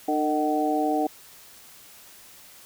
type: harmonic tone with a mistuned harmonic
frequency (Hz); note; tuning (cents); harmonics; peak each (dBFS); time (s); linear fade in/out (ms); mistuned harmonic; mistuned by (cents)
151.1; D3; +50; 2 / 3 / 4 / 5; -25 / -30 / -30 / -25; 0.08-1.07; 5; 4; +40
effects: white hiss -49 dBFS RMS until 2.65 s